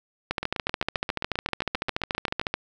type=two click trains; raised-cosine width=0.3 ms; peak=-9 / -13 dBFS; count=32 / 16; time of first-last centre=0.31-2.54 / 0.43-2.414 s; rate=13.9 / 7.56 Hz; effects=none